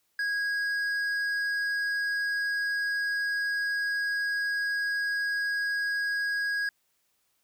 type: tone with hard clipping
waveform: sine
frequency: 1648 Hz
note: G#6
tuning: 14 cents flat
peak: -28 dBFS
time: 0.19-6.69 s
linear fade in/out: 2 ms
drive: 6 dB
effects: white hiss -73 dBFS RMS until 7.43 s